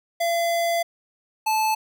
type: tone pair in turn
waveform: square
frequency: 680 / 871.2 Hz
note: F5 / A5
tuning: -46 / -17 cents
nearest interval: major third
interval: 429 cents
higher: second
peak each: -21 / -20 dBFS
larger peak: second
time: 0.2-0.83 / 1.46-1.75 s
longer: first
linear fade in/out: 10 ms
effects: none